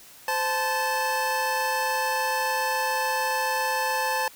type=tone pair together; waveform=25% pulse; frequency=519.1 / 873 Hz; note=C5 / A5; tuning=-14 / -14 cents; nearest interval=major sixth; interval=900 cents; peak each=-26 / -21 dBFS; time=0.28-4.28 s; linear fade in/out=2 ms; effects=white hiss -49 dBFS RMS until 4.35 s